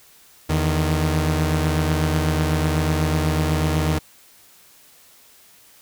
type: tone pair together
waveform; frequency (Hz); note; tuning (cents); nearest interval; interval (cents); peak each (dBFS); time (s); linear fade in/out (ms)
sawtooth; 81 / 153.93; E2 / D#3; -30 / -18; major seventh; 1112; -17; 0.49-3.99; 10
effects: white hiss -51 dBFS RMS until 5.81 s